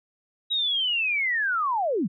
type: linear sweep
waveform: sine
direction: down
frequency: 3857 to 146.83 Hz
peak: -22 dBFS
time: 0.5-2.08 s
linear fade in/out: 20 ms
effects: none